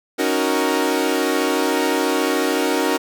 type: chord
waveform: sawtooth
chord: D# minor seventh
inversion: third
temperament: equal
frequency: 277.2 / 311.1 / 370 / 466.2 Hz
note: C#4 / D#4 / F#4 / A#4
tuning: 0 / 0 / 0 / 0 cents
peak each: -19 dBFS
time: 0.18-2.98 s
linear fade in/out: 20 ms
effects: none